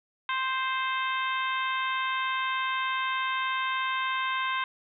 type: harmonic tone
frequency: 523.3 Hz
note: C5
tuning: in tune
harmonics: 2 / 3 / 4 / 5 / 6 / 7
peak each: -29 / -33 / -35 / -37 / -39 / -40 dBFS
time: 0.29-4.64 s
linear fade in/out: 2 ms
effects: none